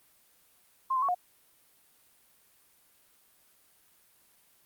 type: tone with pitch steps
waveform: sine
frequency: 1056 / 1029 / 1115 / 719 Hz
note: C6 / C6 / C#6 / F#5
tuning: +16 / -29 / +10 / -50 cents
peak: -25 dBFS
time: 0.9-1.148 s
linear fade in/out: 10 ms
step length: 62 ms
effects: white hiss -64 dBFS RMS until 4.65 s + Opus 32 kbps